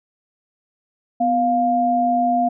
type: tone pair together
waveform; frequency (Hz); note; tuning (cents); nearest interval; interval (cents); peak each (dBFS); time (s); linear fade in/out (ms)
sine; 248.7 / 702; B3 / F5; +12 / +9; octave + tritone; 1797; -21 / -16; 1.2-2.49; 10
effects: none